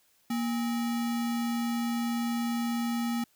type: tone with sample-and-hold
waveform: sine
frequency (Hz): 235.4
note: A#3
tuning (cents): +17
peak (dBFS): -27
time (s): 0.3-3.24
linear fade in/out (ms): 5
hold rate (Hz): 1050
effects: white hiss -67 dBFS RMS until 3.35 s